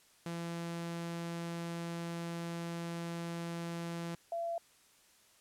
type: tone pair in turn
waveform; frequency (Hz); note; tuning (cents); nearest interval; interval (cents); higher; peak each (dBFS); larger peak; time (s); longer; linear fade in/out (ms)
sawtooth / sine; 169.3 / 677.2; E3 / E5; +46 / +46; 2 octaves; 2400; second; -34 / -34; neither; 0.26-4.15 / 4.32-4.58; first; 2
effects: white hiss -65 dBFS RMS until 5.4 s + low-pass 11000 Hz 12 dB/octave